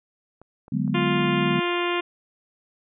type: clicks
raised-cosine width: 1 ms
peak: -32 dBFS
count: 3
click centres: 0.416 / 0.681 / 0.878 s
type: chord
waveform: sine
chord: G# half-diminished seventh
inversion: second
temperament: equal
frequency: 146.83 / 185 / 207.7 / 246.9 Hz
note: D3 / F#3 / G#3 / B3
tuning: 0 / 0 / 0 / 0 cents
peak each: -27 dBFS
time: 0.72-1.6 s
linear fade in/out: 5 ms
type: harmonic tone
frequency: 350.2 Hz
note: F4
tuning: 5 cents sharp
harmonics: 1 / 2 / 3 / 4 / 5 / 6 / 7 / 8 / 9 / 10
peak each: -25 / -33 / -29 / -34 / -35 / -34 / -33 / -33 / -38 / -40 dBFS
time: 0.94-2.01 s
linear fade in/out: 10 ms
effects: none